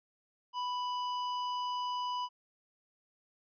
sine tone with hard clipping, 990 Hz, B5, 4 cents sharp, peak -35 dBFS, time 0.53-2.29 s, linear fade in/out 50 ms, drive 17 dB, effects resampled to 11025 Hz

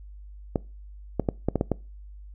clicks, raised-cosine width 2 ms, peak -9 dBFS, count 7, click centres 0.558 / 1.197 / 1.288 / 1.486 / 1.557 / 1.611 / 1.717 s, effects noise-tail reverb RT60 0.3 s tail -23 dB re dry + added 50 Hz sine -41 dBFS peak until 2.34 s

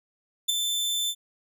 sawtooth tone with ADSR envelope, 3539 Hz, A7, 9 cents sharp, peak -15 dBFS, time 0.48-1.15 s, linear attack 16 ms, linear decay 9 ms, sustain -7 dB, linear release 59 ms, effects none

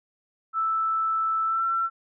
sine tone with pitch glide, 1318.5 to 1347 Hz, E6 to E6, 0 to +37 cents, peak -22 dBFS, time 0.53-1.9 s, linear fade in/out 50 ms, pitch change +37 cents, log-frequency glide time 1.45-1.64 s, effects none

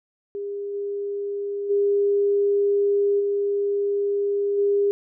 sine tone with level steps, 403.9 Hz, G#4, 48 cents flat, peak -27 / -25 / -17 / -20 / -17 dBFS, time 0.35-4.91 s, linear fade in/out 0 ms, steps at 0.73 / 1.69 / 3.19 / 4.57 s, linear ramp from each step 20 ms, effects none

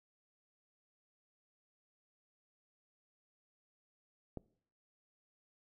click, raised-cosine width 2 ms, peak -28 dBFS, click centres 4.373 s, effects noise-tail reverb RT60 0.6 s tail -22 dB re dry

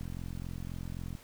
click train, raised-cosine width 5 ms, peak -28 dBFS, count 51, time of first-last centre 0.01-1.152 s, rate 43.8 Hz, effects pink hiss -56 dBFS RMS until 1.23 s

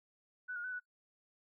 sine tone with pitch steps, 1491 / 1429 / 1501 / 1477 Hz, F#6 / F6 / F#6 / F#6, +13 / +39 / +24 / -3 cents, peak -38 dBFS, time 0.48-0.8 s, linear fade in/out 20 ms, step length 80 ms, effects noise-tail reverb RT60 0.1 s tail -21 dB re dry

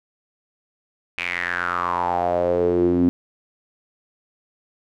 sawtooth tone with band-pass filter sweep, 88.1 Hz, F2, 16 cents sharp, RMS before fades -21 dBFS, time 1.18-3.09 s, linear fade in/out 0 ms, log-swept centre 2500 to 260 Hz, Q 6.5, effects none

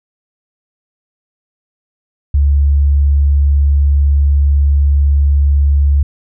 sine tone, 71 Hz, C#2, 42 cents sharp, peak -7 dBFS, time 2.34-6.03 s, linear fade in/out 5 ms, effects none

